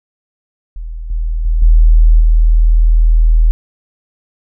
sine tone with level steps, 40.14 Hz, E1, 45 cents flat, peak -21 / -13 / -9 / -3 / -5 dBFS, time 0.76-3.51 s, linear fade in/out 0 ms, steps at 1.1 / 1.45 / 1.62 / 2.2 s, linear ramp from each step 5 ms, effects none

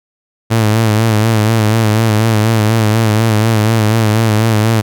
sawtooth tone with vibrato, 110 Hz, A2, in tune, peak -5 dBFS, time 0.5-4.82 s, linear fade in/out 20 ms, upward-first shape sine, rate 4.1 Hz, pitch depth 65 cents each way, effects none

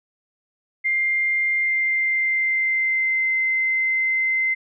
sine tone with pitch glide, 2100 to 2070 Hz, C7 to C7, +6 to -19 cents, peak -18 dBFS, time 0.84-4.55 s, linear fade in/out 20 ms, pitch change -25 cents, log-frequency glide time 1.59-3.42 s, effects none

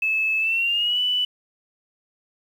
sine tone with pitch glide, 2607 to 2977 Hz, E7 to F#7, -20 to +10 cents, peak -19 dBFS, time 0.02-1.25 s, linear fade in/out 5 ms, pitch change +230 cents, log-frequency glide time 0.39-1 s, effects 8-bit

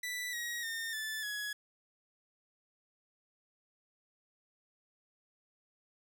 sawtooth tone with pitch steps, 1975.5 / 1897.2 / 1822 / 1749.8 / 1680.5 Hz, B6 / A#6 / A#6 / A6 / G#6, 0 / +30 / -40 / -10 / +20 cents, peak -33 dBFS, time 0.03-1.53 s, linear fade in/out 5 ms, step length 300 ms, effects none

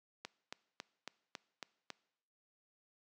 click train, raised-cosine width 0.2 ms, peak -25 dBFS, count 7, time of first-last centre 0.25-1.903 s, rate 3.63 Hz, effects noise-tail reverb RT60 0.8 s tail -22 dB re dry + high-pass 200 Hz 12 dB/octave

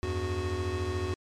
square tone cluster, 83.3 / 97.2 / 368.5 Hz, E2 / G2 / F#4, +19 / -14 / -7 cents, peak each -34 / -35 / -34 dBFS, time 0.03-1.14 s, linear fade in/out 0 ms, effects low-pass 7000 Hz 12 dB/octave + MP3 96 kbps

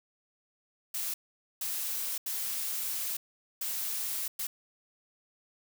blue noise bursts at uneven times, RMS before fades -34 dBFS, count 5, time 0.94-1.14 / 1.61-2.18 / 2.26-3.17 / 3.61-4.28 / 4.39-4.47 s, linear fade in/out 5 ms, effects none

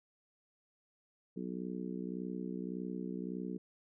harmonic tone, 61.74 Hz, B1, in tune, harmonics 3 / 4 / 5 / 6 / 7, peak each -41 / -43 / -45 / -47 / -48 dBFS, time 1.36-3.58 s, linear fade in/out 10 ms, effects none

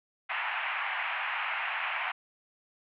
white band-pass noise, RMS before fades -33 dBFS, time 0.29-2.12 s, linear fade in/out 10 ms, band 720 to 2700 Hz, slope 48 dB/octave, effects none

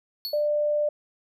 square tone with exponential decay, 4411 Hz, C#8, 9 cents flat, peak -27 dBFS, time 0.25-0.48 s, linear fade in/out 0 ms, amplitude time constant 48 ms
sine tone, 594 Hz, D5, 20 cents sharp, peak -21 dBFS, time 0.33-0.89 s, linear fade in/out 5 ms
effects none

